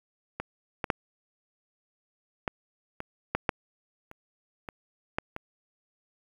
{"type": "clicks", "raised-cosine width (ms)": 0.5, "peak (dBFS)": [-17, -14, -8, -13, -20, -10, -8, -29, -22, -12, -20], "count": 11, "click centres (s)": [0.4, 0.842, 0.902, 2.478, 3.004, 3.35, 3.492, 4.114, 4.688, 5.185, 5.364], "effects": ["8-bit"]}